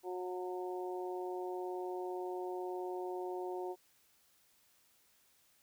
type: harmonic tone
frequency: 181.9 Hz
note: F#3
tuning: 29 cents flat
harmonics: 2 / 3 / 4 / 5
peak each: -39 / -49 / -45 / -48 dBFS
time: 0.03-3.76 s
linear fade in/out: 50 ms
effects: white hiss -70 dBFS RMS until 5.62 s